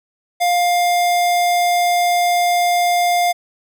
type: tone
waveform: square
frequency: 704 Hz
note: F5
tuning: 14 cents sharp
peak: -14 dBFS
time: 0.4-3.33 s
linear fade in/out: 20 ms
effects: none